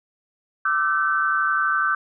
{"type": "tone cluster", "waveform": "sine", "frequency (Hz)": [1183, 1335, 1535], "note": ["D6", "E6", "G6"], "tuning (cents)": [12, 22, -37], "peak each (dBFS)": [-23, -25, -21], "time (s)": [0.65, 1.95], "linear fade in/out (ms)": 5, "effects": []}